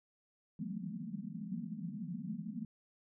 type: band-pass noise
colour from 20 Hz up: pink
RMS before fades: -42 dBFS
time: 0.59-2.65 s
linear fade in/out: 2 ms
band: 160 to 240 Hz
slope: 96 dB/octave
effects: none